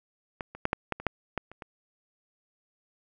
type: clicks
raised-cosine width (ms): 0.5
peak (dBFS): -18 / -27 / -10 / -10 / -13 / -24 / -10 / -14 / -30 / -25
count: 10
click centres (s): 0.408 / 0.55 / 0.654 / 0.731 / 0.923 / 1 / 1.067 / 1.377 / 1.516 / 1.622
effects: none